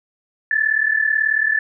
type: tone pair together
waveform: sine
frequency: 1728 / 1766.3 Hz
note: A6 / A6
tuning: -32 / +6 cents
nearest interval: unison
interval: 38 cents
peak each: -18 dBFS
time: 0.51-1.59 s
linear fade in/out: 2 ms
effects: none